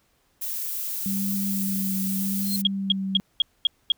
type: noise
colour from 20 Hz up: violet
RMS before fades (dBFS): -30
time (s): 0.41-2.62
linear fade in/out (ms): 10
type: tone with vibrato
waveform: sine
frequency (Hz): 194.8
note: G3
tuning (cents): -11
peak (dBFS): -25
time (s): 1.06-3.2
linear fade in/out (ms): 0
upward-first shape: sine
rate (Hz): 0.84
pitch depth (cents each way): 21
type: tone with exponential growth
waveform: sawtooth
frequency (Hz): 4186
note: C8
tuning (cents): 0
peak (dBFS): -21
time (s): 2.36-2.56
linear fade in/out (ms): 2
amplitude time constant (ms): 43
type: tone bursts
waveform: sine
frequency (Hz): 3272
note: G#7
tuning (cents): -26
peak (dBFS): -15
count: 6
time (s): 2.65-3.92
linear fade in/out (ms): 2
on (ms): 20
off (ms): 230
effects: pink hiss -66 dBFS RMS until 3.97 s